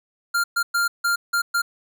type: tone bursts at uneven times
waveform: square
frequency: 1396.9 Hz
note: F6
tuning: in tune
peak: -19 dBFS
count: 6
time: 0.34-0.44 / 0.56-0.63 / 0.74-0.88 / 1.04-1.16 / 1.33-1.42 / 1.54-1.62 s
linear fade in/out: 10 ms
effects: none